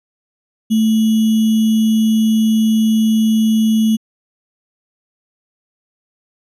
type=tone with sample-and-hold; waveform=sine; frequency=220 Hz; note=A3; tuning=in tune; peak=-10 dBFS; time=0.7-3.97 s; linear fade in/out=20 ms; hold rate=3150 Hz; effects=resampled to 32000 Hz